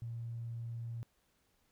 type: tone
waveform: triangle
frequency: 116.54 Hz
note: A#2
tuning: in tune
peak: -35 dBFS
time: 0.02-1.03 s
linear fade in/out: 0 ms
effects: tanh soft clip ceiling -37 dBFS + pink hiss -75 dBFS RMS until 1.71 s